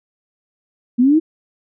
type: linear sweep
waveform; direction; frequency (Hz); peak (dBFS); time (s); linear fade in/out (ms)
sine; up; 233.1 to 329.6; -9; 0.98-1.2; 20
effects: none